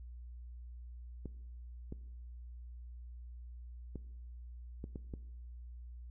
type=clicks; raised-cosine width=3 ms; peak=-30 dBFS; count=6; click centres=1.257 / 1.924 / 3.957 / 4.841 / 4.958 / 5.138 s; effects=noise-tail reverb RT60 1.0 s tail -19 dB re dry + added 60 Hz sine -46 dBFS peak until 6.1 s